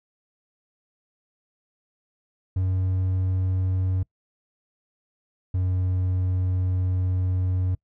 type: tone pair in turn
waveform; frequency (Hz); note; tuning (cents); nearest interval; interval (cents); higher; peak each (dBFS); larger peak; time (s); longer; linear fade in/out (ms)
triangle; 93.2 / 92.08; F#2 / F#2; +13 / -8; unison; 21; first; -19; neither; 2.56-4.03 / 5.54-7.75; second; 5
effects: noise-tail reverb RT60 0.1 s tail -24 dB re dry